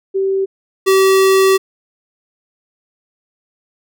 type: tone pair in turn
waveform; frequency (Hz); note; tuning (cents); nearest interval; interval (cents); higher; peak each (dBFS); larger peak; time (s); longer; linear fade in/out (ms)
sine / square; 386.9 / 384; G4 / G4; -23 / -36; unison; 13; first; -13 / -9; second; 0.14-0.46 / 0.86-1.58; second; 20
effects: none